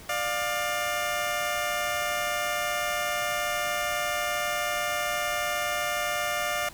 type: tone pair together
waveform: 15% pulse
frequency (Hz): 594 / 706.4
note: D5 / F5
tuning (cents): +20 / +20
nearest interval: minor third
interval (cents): 300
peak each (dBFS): -23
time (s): 0.09-6.69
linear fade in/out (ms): 5
effects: pink hiss -47 dBFS RMS until 6.73 s